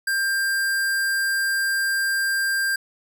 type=tone; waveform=square; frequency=1590 Hz; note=G6; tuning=24 cents sharp; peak=-21 dBFS; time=0.07-2.76 s; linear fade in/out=5 ms; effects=none